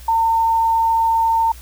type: tone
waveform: sine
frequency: 907 Hz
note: A#5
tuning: 48 cents flat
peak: -13 dBFS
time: 0.08-1.52 s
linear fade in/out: 5 ms
effects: added 60 Hz sine -36 dBFS peak until 1.61 s + white hiss -44 dBFS RMS until 1.61 s